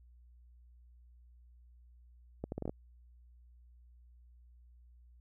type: accelerating click train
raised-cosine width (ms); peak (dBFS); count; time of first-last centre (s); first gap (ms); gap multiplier
2; -24; 7; 2.44-2.695; 81; 0.73
effects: added 60 Hz sine -57 dBFS peak until 5.2 s